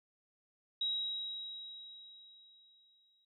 sine tone with exponential decay, 3833 Hz, A#7, 47 cents sharp, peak -31 dBFS, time 0.81-3.25 s, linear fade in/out 5 ms, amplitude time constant 530 ms, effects none

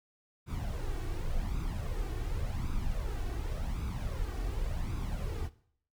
brown noise with flanger, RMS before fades -34 dBFS, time 0.46-5.5 s, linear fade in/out 50 ms, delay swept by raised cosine 0.8 to 2.7 ms, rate 0.89 Hz, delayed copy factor +0.6, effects noise-tail reverb RT60 0.6 s tail -18 dB re dry

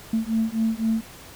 sine beating tone pair, 221.5 / 225.4 Hz, A3 / A3, +12 / +42 cents, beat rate 3.9 Hz, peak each -23 dBFS, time 0.13-1.01 s, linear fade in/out 5 ms, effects tanh soft clip ceiling -14 dBFS + pink hiss -44 dBFS RMS until 1.35 s

